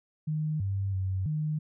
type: tone with pitch steps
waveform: sine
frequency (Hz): 154.2 / 98 / 94.7 / 153.2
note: D#3 / G2 / F#2 / D#3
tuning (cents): -15 / 0 / +41 / -27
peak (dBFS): -27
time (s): 0.27-1.59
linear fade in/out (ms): 10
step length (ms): 330
effects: none